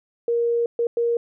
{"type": "tone bursts at uneven times", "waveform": "sine", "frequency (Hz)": 470, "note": "A#4", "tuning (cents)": 14, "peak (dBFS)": -18, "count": 3, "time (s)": [[0.28, 0.66], [0.79, 0.87], [0.97, 1.17]], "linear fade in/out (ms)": 2, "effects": []}